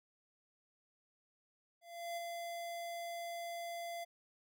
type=tone with ADSR envelope; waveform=square; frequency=684 Hz; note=F5; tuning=36 cents flat; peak=-39 dBFS; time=1.81-4.05 s; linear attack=360 ms; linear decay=16 ms; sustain=-3 dB; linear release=18 ms; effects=none